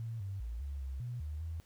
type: tone with pitch steps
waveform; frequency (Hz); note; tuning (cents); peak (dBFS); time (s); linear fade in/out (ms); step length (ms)
sine; 114 / 97.5 / 57.3 / 70.1 / 66.5 / 121.5 / 75.5 / 81.5; A#2 / G2 / A#1 / C#2 / C2 / B2 / D2 / E2; -38 / -9 / -29 / +20 / +29 / -28 / +48 / -19; -37; 0-1.6; 0; 200
effects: pink hiss -67 dBFS RMS until 1.65 s